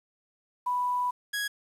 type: tone pair in turn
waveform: sine / sawtooth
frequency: 987.8 / 1661.3 Hz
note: B5 / G#6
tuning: 0 / 0 cents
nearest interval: major sixth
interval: 900 cents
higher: second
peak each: -25 dBFS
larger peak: neither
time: 0.66-1.11 / 1.33-1.48 s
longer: first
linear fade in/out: 10 ms
effects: resampled to 32000 Hz + 9-bit